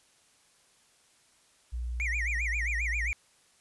sine tone with pitch glide, 60 to 57.72 Hz, B1 to A#1, -49 to -16 cents, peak -31 dBFS, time 1.72-3.13 s, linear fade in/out 20 ms, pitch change -67 cents, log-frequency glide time 1.96-2.42 s
triangle tone with vibrato, 2120 Hz, C7, 22 cents sharp, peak -28 dBFS, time 2-3.13 s, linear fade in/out 0 ms, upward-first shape sine, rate 7.5 Hz, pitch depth 250 cents each way
effects white hiss -64 dBFS RMS until 3.6 s + resampled to 24000 Hz

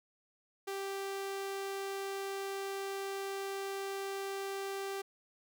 sawtooth tone, 392 Hz, G4, in tune, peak -33 dBFS, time 0.67-5.02 s, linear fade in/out 10 ms, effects none

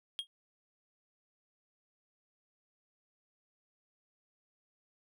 triangle tone with exponential decay, 3251 Hz, G#7, 38 cents flat, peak -29 dBFS, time 0.19-0.27 s, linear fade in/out 0 ms, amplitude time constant 17 ms, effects none

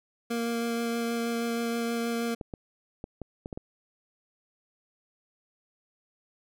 25% pulse tone with vibrato, 233.1 Hz, A#3, in tune, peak -24 dBFS, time 0.3-2.35 s, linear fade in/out 10 ms, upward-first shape sine, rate 6.3 Hz, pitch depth 9 cents each way
clicks, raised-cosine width 2 ms, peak -23 dBFS, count 7, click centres 2.412 / 2.538 / 3.041 / 3.217 / 3.459 / 3.528 / 3.575 s
effects none

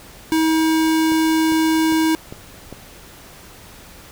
square tone, 319.3 Hz, D#4, 45 cents sharp, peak -15 dBFS, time 0.32-2.15 s, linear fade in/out 0 ms
click train, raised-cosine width 2 ms, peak -19 dBFS, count 5, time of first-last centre 1.12-2.726 s, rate 2.49 Hz
effects pink hiss -42 dBFS RMS until 4.11 s

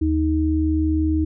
sine tone pair together, 78 / 313.2 Hz, D#2 / D#4, +5 / +11 cents, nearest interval 2 octaves, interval 2406 cents, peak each -20 / -19 dBFS, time 0.01-1.25 s, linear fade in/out 10 ms, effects none

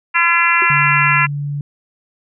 harmonic tone, 340 Hz, F4, 46 cents flat, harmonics 3 / 4 / 5 / 6 / 7 / 8, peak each -18 / -18 / -18 / -18 / -18 / -18 dBFS, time 0.14-1.27 s, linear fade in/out 20 ms
sine tone with exponential decay, 370 Hz, F#4, in tune, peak -20 dBFS, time 0.62-0.7 s, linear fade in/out 1 ms, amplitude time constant 17 ms
sine tone, 144 Hz, D3, 34 cents flat, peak -19 dBFS, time 0.7-1.61 s, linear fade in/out 2 ms
effects none

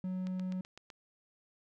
triangle tone, 185 Hz, F#3, in tune, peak -32 dBFS, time 0.04-0.61 s, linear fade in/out 2 ms
click train, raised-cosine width 0.2 ms, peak -32 dBFS, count 6, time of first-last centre 0.27-0.902 s, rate 7.91 Hz
effects none

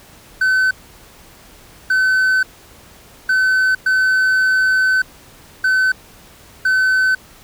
triangle tone bursts at uneven times, 1521 Hz, F#6, 47 cents sharp, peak -10 dBFS, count 6, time 0.41-0.71 / 1.9-2.43 / 3.29-3.75 / 3.86-5.02 / 5.64-5.92 / 6.65-7.15 s, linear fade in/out 5 ms, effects pink hiss -44 dBFS RMS until 7.43 s

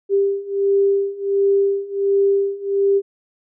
sine beating tone pair, 395.7 / 397.1 Hz, G4 / G4, +16 / +22 cents, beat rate 1.4 Hz, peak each -19 / -17 dBFS, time 0.09-3.02 s, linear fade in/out 50 ms, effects none

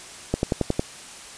click train, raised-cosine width 2 ms, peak -7 dBFS, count 6, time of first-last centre 0.34-0.795 s, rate 11 Hz, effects white hiss -41 dBFS RMS until 1.37 s + resampled to 22050 Hz

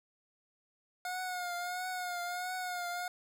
25% pulse tone with vibrato, 720 Hz, F#5, 47 cents flat, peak -32 dBFS, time 1.05-3.08 s, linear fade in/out 2 ms, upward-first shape triangle, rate 1.5 Hz, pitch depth 54 cents each way, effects none

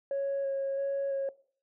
sine tone with vibrato, 550 Hz, C#5, 14 cents flat, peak -27 dBFS, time 0.11-1.29 s, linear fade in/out 2 ms, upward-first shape square, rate 1.5 Hz, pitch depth 11 cents each way, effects noise-tail reverb RT60 0.5 s tail -21 dB re dry + tanh soft clip ceiling -26 dBFS

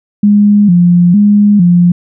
sine tone with vibrato, 190 Hz, F#3, 46 cents sharp, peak -3 dBFS, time 0.23-1.92 s, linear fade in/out 5 ms, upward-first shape square, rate 1.1 Hz, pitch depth 140 cents each way, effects none

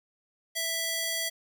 square tone with high-pass filter, 659.3 Hz, E5, in tune, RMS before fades -31 dBFS, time 0.55-1.3 s, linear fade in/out 20 ms, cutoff 2200 Hz, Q 0.54, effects none

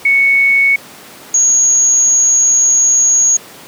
sine tone pair in turn, 2217 / 6643 Hz, C#7 / G#8, 0 / 0 cents, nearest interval octave + perfect fifth, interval 1900 cents, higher second, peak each -7 dBFS, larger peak neither, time 0.05-0.76 / 1.34-3.37 s, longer second, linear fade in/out 5 ms, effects pink hiss -35 dBFS RMS until 3.67 s + high-pass 200 Hz 12 dB/octave

